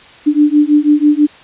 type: beating tone pair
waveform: sine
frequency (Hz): 293.7 / 299.8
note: D4 / D4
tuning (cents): 0 / +36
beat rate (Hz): 6.1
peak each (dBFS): -10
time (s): 0.26-1.27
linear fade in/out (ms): 20
effects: white hiss -39 dBFS RMS until 1.43 s + resampled to 8000 Hz